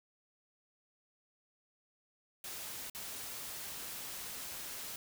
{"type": "noise with dropouts", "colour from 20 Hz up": "white", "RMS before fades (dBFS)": -44, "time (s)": [2.44, 4.96], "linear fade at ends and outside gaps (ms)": 2, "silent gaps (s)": [2.899, 2.948], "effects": []}